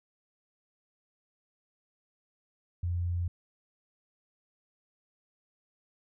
sine tone, 87.31 Hz, F2, in tune, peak -28 dBFS, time 2.83-3.28 s, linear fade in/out 5 ms, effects none

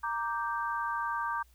sine chord, G minor, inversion first, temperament equal, 932.3 / 1174.7 / 1568 Hz, Bb5 / D6 / G6, 0 / 0 / 0 cents, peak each -34 / -34 / -36 dBFS, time 0.03-1.43 s, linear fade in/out 10 ms, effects added 60 Hz sine -59 dBFS peak until 1.54 s + white hiss -68 dBFS RMS until 1.54 s

